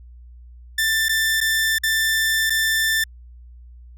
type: tone with dropouts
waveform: sawtooth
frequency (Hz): 1776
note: A6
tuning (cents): +16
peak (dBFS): -14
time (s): 0.78-3.04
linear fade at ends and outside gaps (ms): 5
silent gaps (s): 1.085-1.092 / 1.405-1.411 / 1.785-1.834 / 2.498-2.503
effects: added 60 Hz sine -40 dBFS peak until 3.97 s